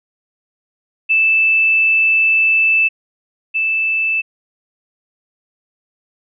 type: tone pair in turn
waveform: sine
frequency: 2637 / 2637 Hz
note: E7 / E7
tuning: 0 / 0 cents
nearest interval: unison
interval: 0 cents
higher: neither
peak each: -10 / -14 dBFS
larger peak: first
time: 1.09-2.89 / 3.54-4.22 s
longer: first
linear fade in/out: 20 ms
effects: none